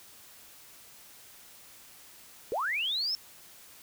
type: linear sweep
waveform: sine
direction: up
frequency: 392 to 5430 Hz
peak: -28 dBFS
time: 2.52-3.15 s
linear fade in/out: 0 ms
effects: white hiss -53 dBFS RMS until 3.82 s